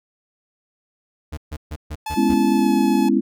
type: tone bursts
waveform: 40% pulse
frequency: 75.7 Hz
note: D#2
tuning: 47 cents flat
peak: -26 dBFS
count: 6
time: 1.32-2.344 s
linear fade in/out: 10 ms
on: 54 ms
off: 140 ms
type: tone with pitch glide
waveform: 45% pulse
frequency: 865 to 853.6 Hz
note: A5 to G#5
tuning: -30 to +47 cents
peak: -25 dBFS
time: 2.06-3.09 s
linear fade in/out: 5 ms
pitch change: -23 cents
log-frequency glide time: 2.56-2.69 s
type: chord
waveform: sine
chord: C# minor seventh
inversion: second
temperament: just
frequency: 207.9 / 249.5 / 277.2 / 332.6 Hz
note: G#3 / B3 / C#4 / E4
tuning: +2 / +18 / 0 / +16 cents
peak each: -20 dBFS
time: 2.16-3.21 s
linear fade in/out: 20 ms
effects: none